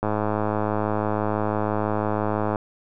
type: click train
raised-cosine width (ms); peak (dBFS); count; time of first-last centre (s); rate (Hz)
1; -10; 269; 0.03-2.558; 106
effects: none